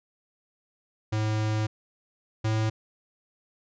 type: tone pair in turn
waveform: square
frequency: 108.1 / 109.67 Hz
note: A2 / A2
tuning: -30 / -5 cents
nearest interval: unison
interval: 25 cents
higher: second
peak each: -25 / -24 dBFS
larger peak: second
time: 1.12-1.67 / 2.44-2.7 s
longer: first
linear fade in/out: 10 ms
effects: resampled to 16000 Hz